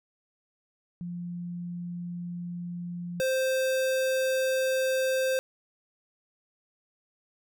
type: tone pair in turn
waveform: sine / square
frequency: 174.61 / 523.2 Hz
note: F3 / C5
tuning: 0 / 0 cents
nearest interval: octave + perfect fifth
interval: 1900 cents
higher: second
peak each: -33 / -25 dBFS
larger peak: second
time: 1.01-3.2 / 3.2-5.39 s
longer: neither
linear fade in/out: 0 ms
effects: none